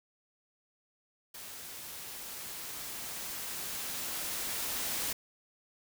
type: noise with level ramp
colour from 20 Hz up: white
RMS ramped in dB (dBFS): -46 to -34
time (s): 1.34-5.13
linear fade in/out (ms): 5
effects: none